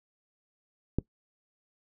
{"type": "click", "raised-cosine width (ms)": 3, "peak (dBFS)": -13, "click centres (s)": 0.986, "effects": ["noise-tail reverb RT60 0.1 s tail -21 dB re dry"]}